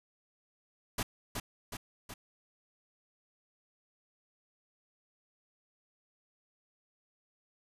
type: noise with echo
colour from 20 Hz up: pink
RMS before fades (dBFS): -33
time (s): 0.98-1.03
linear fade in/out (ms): 5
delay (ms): 370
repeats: 3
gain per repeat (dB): -4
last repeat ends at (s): 2.14
effects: resampled to 32000 Hz